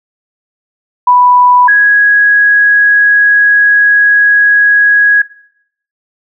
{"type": "tone pair in turn", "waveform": "sine", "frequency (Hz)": [987.8, 1661.3], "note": ["B5", "G#6"], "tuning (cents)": [0, 0], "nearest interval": "major sixth", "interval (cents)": 900, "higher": "second", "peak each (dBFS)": [-3, -3], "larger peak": "neither", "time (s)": [[1.07, 1.68], [1.68, 5.22]], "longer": "second", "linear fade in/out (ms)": 5, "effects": ["noise-tail reverb RT60 0.7 s tail -19 dB re dry"]}